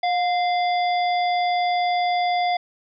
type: harmonic tone with a mistuned harmonic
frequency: 692 Hz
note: F5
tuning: 16 cents flat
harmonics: 1 / 3 / 5 / 7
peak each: -19 / -29 / -33 / -36 dBFS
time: 0.03-2.57 s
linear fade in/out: 5 ms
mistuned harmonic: 1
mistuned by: +54 cents
effects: none